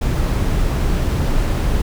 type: noise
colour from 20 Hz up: brown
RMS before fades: -17 dBFS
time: 0.01-1.82 s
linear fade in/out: 10 ms
effects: none